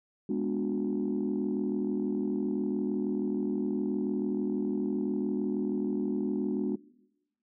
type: chord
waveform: sine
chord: G# half-diminished seventh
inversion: none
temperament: equal with one note detuned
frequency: 207.7 / 246.9 / 293.7 / 365.7 Hz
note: G#3 / B3 / D4 / F#4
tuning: 0 / 0 / 0 / -20 cents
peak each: -31 / -33 / -32 / -33 dBFS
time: 0.29-6.76 s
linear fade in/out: 5 ms
effects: noise-tail reverb RT60 1.0 s tail -22 dB re dry + tanh soft clip ceiling -21 dBFS